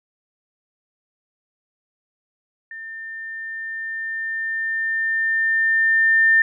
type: tone with level ramp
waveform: sine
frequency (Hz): 1800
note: A6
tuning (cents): +39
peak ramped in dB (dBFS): -32 to -11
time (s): 2.71-6.42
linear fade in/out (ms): 2
effects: none